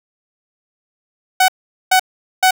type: tone bursts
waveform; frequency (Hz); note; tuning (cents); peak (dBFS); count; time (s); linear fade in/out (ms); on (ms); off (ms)
sawtooth; 748; F#5; +19; -5; 3; 1.4-2.509; 5; 83; 430
effects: none